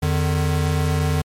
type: tone pair together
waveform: square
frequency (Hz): 84.6 / 150.74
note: E2 / D3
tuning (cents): +45 / +45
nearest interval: minor seventh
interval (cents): 1000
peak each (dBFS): -21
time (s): 0.02-1.22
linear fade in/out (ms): 10
effects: MP3 64 kbps